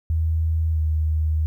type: tone with pitch glide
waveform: sine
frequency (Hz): 80.3 to 78.1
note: E2 to D#2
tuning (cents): -45 to +7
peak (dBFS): -18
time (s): 0.1-1.46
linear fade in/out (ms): 0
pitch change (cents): -48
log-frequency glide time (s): 0.72-0.79
effects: 10-bit

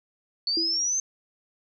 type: linear sweep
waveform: sine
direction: up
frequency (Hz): 4435 to 6320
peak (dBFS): -23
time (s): 0.47-1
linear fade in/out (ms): 2
type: tone with exponential decay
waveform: sine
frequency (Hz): 331.7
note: E4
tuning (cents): +11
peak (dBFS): -25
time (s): 0.57-0.9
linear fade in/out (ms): 2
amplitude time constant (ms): 70
effects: none

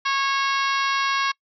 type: harmonic tone with a mistuned harmonic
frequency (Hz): 548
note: C#5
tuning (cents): -20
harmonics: 2 / 3 / 4 / 5 / 6 / 7 / 8 / 9 / 10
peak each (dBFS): -23 / -27 / -29 / -31 / -33 / -34 / -35 / -36 / -37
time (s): 0.05-1.32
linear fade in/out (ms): 10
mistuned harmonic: 10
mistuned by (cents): +41
effects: noise-tail reverb RT60 0.1 s tail -25 dB re dry

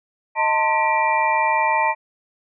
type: tone cluster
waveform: sine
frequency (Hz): 625 / 897 / 1043 / 1935 / 2362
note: D#5 / A5 / C6 / B6 / D7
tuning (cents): +8 / +33 / -6 / -36 / +9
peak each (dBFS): -26 / -18 / -25 / -26 / -24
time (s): 0.35-1.95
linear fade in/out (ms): 50
effects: none

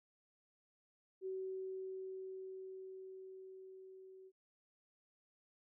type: tone with level ramp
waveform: sine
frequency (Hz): 378.4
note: F#4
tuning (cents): +39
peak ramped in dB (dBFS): -39 to -55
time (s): 1.21-4.32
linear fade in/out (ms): 50
effects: none

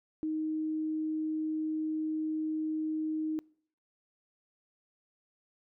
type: tone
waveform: sine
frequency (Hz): 312.4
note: D#4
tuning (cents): +7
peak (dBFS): -30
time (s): 0.23-3.39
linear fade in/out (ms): 0
effects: noise-tail reverb RT60 0.6 s tail -26 dB re dry

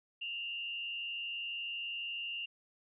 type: tone with frequency modulation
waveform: sine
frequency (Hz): 2794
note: F7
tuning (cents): 0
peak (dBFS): -37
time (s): 0.21-2.46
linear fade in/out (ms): 10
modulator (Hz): 134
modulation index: 0.59
effects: none

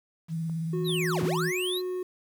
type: tone with vibrato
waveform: sine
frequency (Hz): 163.1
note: E3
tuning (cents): -18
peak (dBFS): -28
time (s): 0.28-1.52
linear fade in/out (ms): 50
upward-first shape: sine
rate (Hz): 18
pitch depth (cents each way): 36
type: clicks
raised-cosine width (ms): 1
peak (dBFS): -36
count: 5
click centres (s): 0.497 / 0.895 / 1.043 / 1.155 / 1.278
type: tone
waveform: triangle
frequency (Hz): 365.2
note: F#4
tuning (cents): -23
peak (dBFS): -27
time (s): 0.73-2.03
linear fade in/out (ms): 5
type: linear two-way sweep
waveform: square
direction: down then up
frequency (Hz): 4186 to 82.41 to 4186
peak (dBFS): -30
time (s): 0.84-1.82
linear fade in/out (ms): 50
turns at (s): 1.23
effects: 9-bit

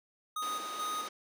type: tone with tremolo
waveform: square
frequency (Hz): 1244.5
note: D#6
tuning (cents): 0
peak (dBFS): -34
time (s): 0.36-1.08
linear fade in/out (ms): 5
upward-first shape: square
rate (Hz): 2.3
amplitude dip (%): 45
type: band-pass noise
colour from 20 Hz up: pink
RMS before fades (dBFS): -46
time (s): 0.42-1.09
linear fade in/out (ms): 5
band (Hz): 280 to 6800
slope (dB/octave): 24
effects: none

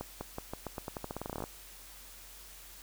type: accelerating click train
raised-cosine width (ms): 1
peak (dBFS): -23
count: 20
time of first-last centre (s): 0.01-1.439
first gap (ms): 200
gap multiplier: 0.87
effects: added 45 Hz sine -56 dBFS peak until 2.82 s + white hiss -52 dBFS RMS until 2.82 s

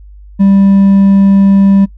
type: tone with hard clipping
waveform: triangle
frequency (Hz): 196.5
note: G3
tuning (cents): +4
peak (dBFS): -4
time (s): 0.39-1.86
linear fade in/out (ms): 20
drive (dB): 5
effects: noise-tail reverb RT60 0.1 s tail -22 dB re dry + added 50 Hz sine -31 dBFS peak until 1.97 s

